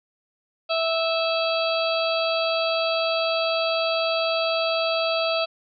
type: harmonic tone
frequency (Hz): 656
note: E5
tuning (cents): -9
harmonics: 1 / 2 / 4 / 5 / 6 / 7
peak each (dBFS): -23 / -29 / -29 / -32 / -32 / -32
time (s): 0.69-5.46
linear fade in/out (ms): 20
effects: none